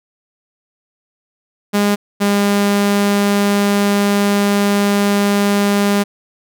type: tone pair in turn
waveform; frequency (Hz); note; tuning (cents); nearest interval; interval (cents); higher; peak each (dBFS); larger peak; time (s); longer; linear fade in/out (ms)
sawtooth; 204.3 / 202.4; G#3 / G#3; -28 / -44; unison; 16; first; -8; neither; 1.73-1.96 / 2.2-6.04; second; 20
effects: none